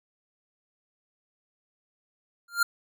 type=tone with exponential growth; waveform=square; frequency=1396.9 Hz; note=F6; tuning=in tune; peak=-17 dBFS; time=2.48-2.63 s; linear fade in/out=5 ms; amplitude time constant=31 ms; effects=none